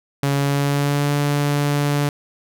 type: tone with pitch glide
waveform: sawtooth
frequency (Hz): 140.3 to 144.58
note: C#3 to D3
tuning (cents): +21 to -27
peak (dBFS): -13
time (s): 0.23-2.09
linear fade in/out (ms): 2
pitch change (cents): +52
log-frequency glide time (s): 0.35-1.12
effects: none